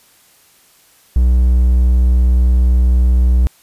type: tone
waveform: triangle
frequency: 61.74 Hz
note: B1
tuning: in tune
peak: -6 dBFS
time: 1.16-3.47 s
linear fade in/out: 0 ms
effects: white hiss -50 dBFS RMS until 3.62 s + resampled to 32000 Hz